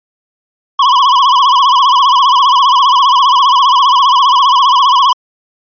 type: tone with vibrato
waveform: square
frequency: 1048 Hz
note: C6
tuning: 2 cents sharp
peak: -6 dBFS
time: 0.79-5.13 s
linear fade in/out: 5 ms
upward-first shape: sine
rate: 15 Hz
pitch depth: 130 cents each way
effects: resampled to 11025 Hz